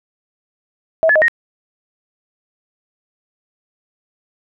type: tone with pitch steps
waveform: sine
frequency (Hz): 646 / 1715 / 623 / 1867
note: E5 / A6 / D#5 / A#6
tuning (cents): -35 / -45 / +2 / +2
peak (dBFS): -9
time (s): 1.03-1.282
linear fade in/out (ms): 0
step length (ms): 63
effects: none